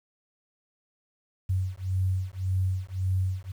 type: beating tone pair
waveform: sine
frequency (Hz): 92.7 / 94.5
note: F#2 / F#2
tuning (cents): +4 / +37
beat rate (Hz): 1.8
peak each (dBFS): -28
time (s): 1.49-3.52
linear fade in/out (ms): 10
effects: 9-bit